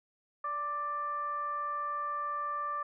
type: tone with frequency modulation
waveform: sine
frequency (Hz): 1177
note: D6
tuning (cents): +3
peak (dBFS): -32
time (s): 0.44-2.83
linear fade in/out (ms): 5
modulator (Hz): 595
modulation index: 0.41
effects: none